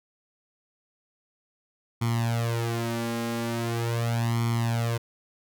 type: tone with flanger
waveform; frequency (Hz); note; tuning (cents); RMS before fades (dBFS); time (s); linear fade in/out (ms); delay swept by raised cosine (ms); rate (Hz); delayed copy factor
sawtooth; 116.54; A#2; 0; -27; 2.01-4.98; 10; 0.91 to 3.71; 0.41; +0.95
effects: none